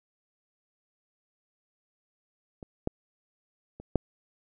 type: clicks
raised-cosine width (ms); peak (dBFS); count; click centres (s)
2; -28 / -14 / -29 / -9; 4; 2.628 / 2.874 / 3.8 / 3.957
effects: none